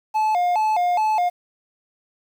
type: tone with vibrato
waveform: triangle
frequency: 784 Hz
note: G5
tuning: in tune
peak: -15 dBFS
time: 0.14-1.3 s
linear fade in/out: 20 ms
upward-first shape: square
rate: 2.4 Hz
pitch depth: 170 cents each way
effects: 8-bit